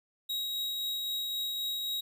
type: tone with tremolo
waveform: 45% pulse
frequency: 3813 Hz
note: A#7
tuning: 38 cents sharp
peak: -31 dBFS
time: 0.29-2.01 s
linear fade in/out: 10 ms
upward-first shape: triangle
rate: 3.8 Hz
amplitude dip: 25%
effects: none